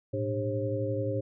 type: tone cluster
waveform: sine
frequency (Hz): 108.8 / 120.3 / 298.5 / 399 / 536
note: A2 / B2 / D4 / G4 / C5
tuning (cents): -19 / -45 / +28 / +31 / +42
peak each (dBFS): -32 / -40 / -36 / -36 / -32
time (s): 0.13-1.21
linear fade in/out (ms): 10
effects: none